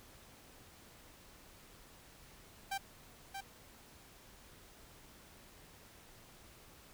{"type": "tone with echo", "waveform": "sawtooth", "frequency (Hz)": 784, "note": "G5", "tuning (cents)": 0, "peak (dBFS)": -32, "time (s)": [2.71, 2.78], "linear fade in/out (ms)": 10, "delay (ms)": 630, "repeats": 1, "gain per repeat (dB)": -6, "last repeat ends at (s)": 3.41, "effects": ["pink hiss -59 dBFS RMS until 6.93 s"]}